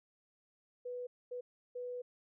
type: tone bursts at uneven times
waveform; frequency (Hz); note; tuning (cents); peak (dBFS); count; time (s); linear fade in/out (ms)
sine; 493.3; B4; -2; -39; 3; 0.85-1.07 / 1.31-1.41 / 1.75-2.02; 10
effects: none